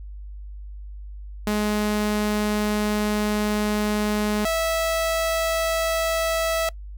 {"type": "tone pair in turn", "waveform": "sawtooth", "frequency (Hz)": [210.2, 654.4], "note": ["G#3", "E5"], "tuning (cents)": [21, -13], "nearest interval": "octave + minor sixth", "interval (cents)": 1966, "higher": "second", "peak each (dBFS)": -17, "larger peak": "neither", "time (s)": [[1.47, 4.45], [4.45, 6.69]], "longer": "first", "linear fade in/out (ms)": 2, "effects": ["noise-tail reverb RT60 0.1 s tail -23 dB re dry", "added 50 Hz sine -34 dBFS peak until 6.97 s"]}